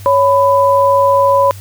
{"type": "tone pair together", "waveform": "sine", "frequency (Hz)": [556, 998.1], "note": ["C#5", "B5"], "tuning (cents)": [5, 18], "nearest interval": "minor seventh", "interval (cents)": 1013, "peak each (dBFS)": -10, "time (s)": [0.06, 1.51], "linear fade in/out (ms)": 0, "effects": ["added 98 Hz sine -29 dBFS peak until 1.6 s", "white hiss -39 dBFS RMS until 1.6 s"]}